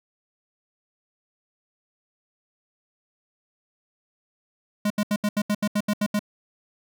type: tone bursts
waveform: square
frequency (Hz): 207.7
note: G#3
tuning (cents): 0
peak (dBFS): -21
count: 11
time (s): 4.85-6.193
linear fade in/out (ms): 5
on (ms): 53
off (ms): 76
effects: none